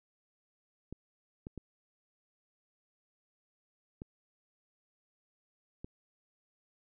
clicks, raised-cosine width 3 ms, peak -29 dBFS, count 5, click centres 0.926 / 1.469 / 1.577 / 4.019 / 5.845 s, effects none

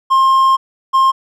triangle tone pair in turn, 1063 / 1063 Hz, C6 / C6, +27 / +27 cents, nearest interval unison, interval 0 cents, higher neither, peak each -6 dBFS, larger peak neither, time 0.1-0.57 / 0.93-1.12 s, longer first, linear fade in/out 20 ms, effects none

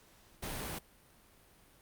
pink noise, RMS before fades -40 dBFS, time 0.42-0.79 s, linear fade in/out 10 ms, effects pink hiss -63 dBFS RMS until 1.81 s + Opus 48 kbps

